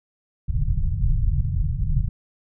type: low-pass noise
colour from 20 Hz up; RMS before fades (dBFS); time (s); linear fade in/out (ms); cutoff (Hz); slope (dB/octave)
pink; -21; 0.48-2.09; 10; 150; 48
effects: none